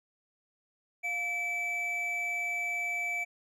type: tone pair together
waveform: triangle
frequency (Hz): 704 / 2309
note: F5 / D7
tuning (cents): +14 / -30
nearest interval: octave + major sixth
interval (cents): 2056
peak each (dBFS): -39 / -29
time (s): 1.03-3.25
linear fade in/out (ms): 20
effects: none